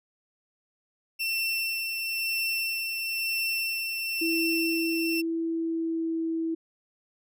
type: tone with tremolo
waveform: 30% pulse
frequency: 2695 Hz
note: E7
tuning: 38 cents sharp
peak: -23 dBFS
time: 1.19-5.22 s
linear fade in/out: 20 ms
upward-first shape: sine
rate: 1 Hz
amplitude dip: 35%
type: tone with pitch glide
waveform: sine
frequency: 329.6 to 326.6 Hz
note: E4 to E4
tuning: 0 to -16 cents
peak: -26 dBFS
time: 4.21-6.55 s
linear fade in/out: 10 ms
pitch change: -16 cents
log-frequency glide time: 5.41-6.22 s
effects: none